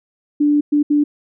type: tone bursts at uneven times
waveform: sine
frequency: 293.7 Hz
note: D4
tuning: in tune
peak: -11 dBFS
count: 3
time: 0.4-0.61 / 0.72-0.83 / 0.9-1.04 s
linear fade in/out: 10 ms
effects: none